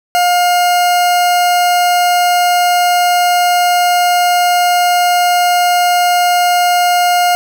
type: tone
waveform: 40% pulse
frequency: 710 Hz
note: F5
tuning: 28 cents sharp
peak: -8 dBFS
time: 0.15-7.35 s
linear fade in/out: 0 ms
effects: none